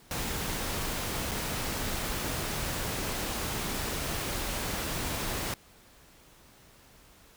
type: noise with dropouts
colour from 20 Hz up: pink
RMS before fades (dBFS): -33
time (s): 0.11-5.54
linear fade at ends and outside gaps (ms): 1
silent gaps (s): 1.312-1.316
effects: pink hiss -57 dBFS RMS until 7.36 s